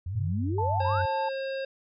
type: exponential sweep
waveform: sine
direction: up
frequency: 82.4 to 1568 Hz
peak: -30 dBFS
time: 0.06-1.02 s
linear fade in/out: 5 ms
type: tone with vibrato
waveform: sine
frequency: 95.7 Hz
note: G2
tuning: 41 cents flat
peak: -27 dBFS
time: 0.15-1.06 s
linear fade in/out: 10 ms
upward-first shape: square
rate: 5.4 Hz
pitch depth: 55 cents each way
type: tone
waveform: sine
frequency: 880 Hz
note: A5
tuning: in tune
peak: -27 dBFS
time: 0.58-1.29 s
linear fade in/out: 5 ms
type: harmonic tone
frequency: 537 Hz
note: C5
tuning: 45 cents sharp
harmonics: 1 / 3 / 5 / 7 / 9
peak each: -30 / -40 / -44 / -47 / -49 dBFS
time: 0.8-1.65 s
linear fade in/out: 5 ms
effects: none